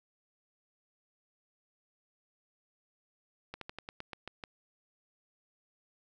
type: slowing click train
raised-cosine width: 0.3 ms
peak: -25 dBFS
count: 9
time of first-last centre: 3.54-4.438 s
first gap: 73 ms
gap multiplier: 1.12
effects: none